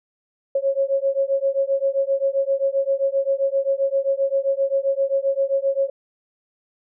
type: beating tone pair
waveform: sine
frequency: 543 / 550.6 Hz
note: C#5 / C#5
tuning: -36 / -12 cents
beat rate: 7.6 Hz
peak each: -21 dBFS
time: 0.55-5.9 s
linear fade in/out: 5 ms
effects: none